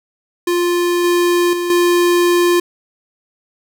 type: tone with level steps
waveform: square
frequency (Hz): 350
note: F4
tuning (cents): +4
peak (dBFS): -14 / -12 / -18 / -11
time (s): 0.47-2.6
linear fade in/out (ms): 5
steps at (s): 1.04 / 1.53 / 1.7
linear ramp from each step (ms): 2
effects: none